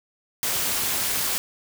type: noise with amplitude modulation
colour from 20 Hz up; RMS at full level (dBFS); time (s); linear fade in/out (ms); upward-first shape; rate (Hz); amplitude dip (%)
white; -22; 0.43-1.38; 0; sine; 279; 65
effects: none